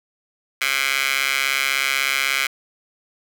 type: tone with high-pass filter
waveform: 15% pulse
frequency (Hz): 136.3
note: C#3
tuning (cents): -29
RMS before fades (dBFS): -21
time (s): 0.61-2.47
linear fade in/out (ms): 5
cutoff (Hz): 2000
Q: 2.5
effects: none